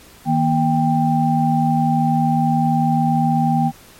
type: tone cluster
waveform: sine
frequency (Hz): 157.9 / 238 / 789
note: D#3 / A#3 / G5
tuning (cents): +26 / +36 / +11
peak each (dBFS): -18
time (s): 0.25-3.72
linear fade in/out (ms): 50
effects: pink hiss -45 dBFS RMS until 3.99 s + MP3 64 kbps